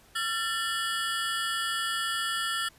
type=ring-modulated tone; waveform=25% pulse; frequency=1568 Hz; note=G6; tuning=in tune; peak=-21 dBFS; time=0.15-2.69 s; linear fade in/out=10 ms; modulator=206 Hz; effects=pink hiss -58 dBFS RMS until 2.78 s + resampled to 32000 Hz